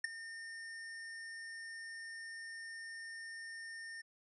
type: tone with ADSR envelope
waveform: square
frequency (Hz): 1819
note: A#6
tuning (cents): -43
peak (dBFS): -30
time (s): 0.04-4.02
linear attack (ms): 5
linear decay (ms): 11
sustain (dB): -16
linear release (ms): 14
effects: resampled to 24000 Hz